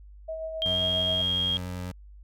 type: tone with tremolo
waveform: sine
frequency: 641 Hz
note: E5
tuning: 49 cents flat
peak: -30 dBFS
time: 0.28-1.22 s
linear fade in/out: 10 ms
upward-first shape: sine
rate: 7.5 Hz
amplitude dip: 35%
type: tone with pitch glide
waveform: sine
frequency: 3206 to 3249 Hz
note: G7 to G#7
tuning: +38 to -39 cents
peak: -24 dBFS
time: 0.62-1.57 s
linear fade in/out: 0 ms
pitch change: +23 cents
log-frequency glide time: 0.72-0.8 s
type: tone with vibrato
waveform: 25% pulse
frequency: 90.4 Hz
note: F#2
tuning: 40 cents flat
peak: -29 dBFS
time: 0.65-1.92 s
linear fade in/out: 10 ms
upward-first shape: triangle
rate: 10 Hz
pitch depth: 12 cents each way
effects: added 50 Hz sine -45 dBFS peak until 2.23 s